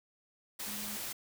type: tone in noise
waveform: sine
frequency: 208.9 Hz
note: G#3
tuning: 10 cents sharp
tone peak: -46 dBFS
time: 0.67-0.97 s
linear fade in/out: 10 ms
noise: white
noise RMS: -40 dBFS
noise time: 0.59-1.13 s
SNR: -9 dB
effects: none